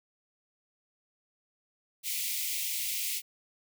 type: high-pass noise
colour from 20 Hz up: white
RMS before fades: -33 dBFS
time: 2.03-3.22 s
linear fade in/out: 50 ms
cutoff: 2000 Hz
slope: 96 dB/octave
effects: none